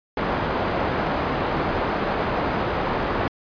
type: low-pass noise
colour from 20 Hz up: white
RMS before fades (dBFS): -24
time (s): 0.17-3.28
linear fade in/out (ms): 2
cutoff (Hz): 990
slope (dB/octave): 12
effects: resampled to 11025 Hz